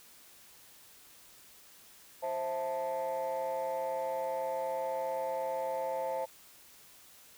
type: chord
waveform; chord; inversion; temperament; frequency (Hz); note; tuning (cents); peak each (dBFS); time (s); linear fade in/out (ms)
sine; A minor; first; just; 528 / 660 / 880; C5 / E5 / A5; +16 / +2 / 0; -33 / -36 / -35; 2.22-6.26; 20
effects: tanh soft clip ceiling -28 dBFS + white hiss -57 dBFS RMS until 7.37 s